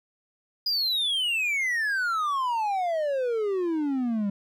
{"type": "exponential sweep", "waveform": "triangle", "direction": "down", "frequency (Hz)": [4964, 196], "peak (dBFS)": -22, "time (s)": [0.66, 4.3], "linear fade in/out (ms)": 5, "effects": []}